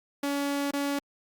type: tone with dropouts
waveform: sawtooth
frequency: 282.9 Hz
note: C#4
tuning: 35 cents sharp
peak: -23 dBFS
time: 0.23-0.99 s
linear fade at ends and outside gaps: 5 ms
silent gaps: 0.71-0.734 s
effects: Opus 48 kbps